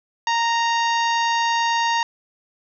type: harmonic tone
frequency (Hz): 929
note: A#5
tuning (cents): -6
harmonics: 1 / 2 / 3 / 4 / 5 / 6 / 7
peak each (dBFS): -19 / -25 / -29 / -31 / -33 / -35 / -36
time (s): 0.27-2.03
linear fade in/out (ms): 2
effects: none